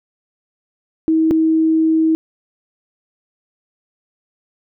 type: tone pair in turn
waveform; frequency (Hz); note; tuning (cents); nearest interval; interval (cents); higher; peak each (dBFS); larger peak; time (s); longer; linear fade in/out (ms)
sine; 320 / 320; D#4 / D#4; +49 / +49; unison; 0; neither; -11; neither; 1.08-1.31 / 1.31-2.15; second; 0
effects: none